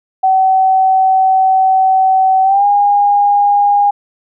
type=tone with pitch glide; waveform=sine; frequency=760 to 814.5 Hz; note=F#5 to G#5; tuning=+46 to -34 cents; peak=-7 dBFS; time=0.23-3.91 s; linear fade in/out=10 ms; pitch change=+120 cents; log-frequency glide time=2.43-2.65 s; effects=none